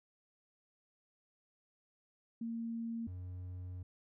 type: tone pair in turn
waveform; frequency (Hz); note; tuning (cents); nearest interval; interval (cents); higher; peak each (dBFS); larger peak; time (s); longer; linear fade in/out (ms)
sine / triangle; 229.8 / 90.72; A#3 / F#2; -25 / -34; octave + major third; 1609; first; -37 / -40; first; 2.41-3.07 / 3.07-3.83; second; 5
effects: none